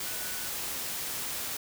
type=tone in noise; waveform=sine; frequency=1480 Hz; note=F#6; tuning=in tune; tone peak=-46 dBFS; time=0.06-0.48 s; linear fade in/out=5 ms; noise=white; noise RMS=-35 dBFS; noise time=0-1.57 s; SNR=-14 dB; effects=none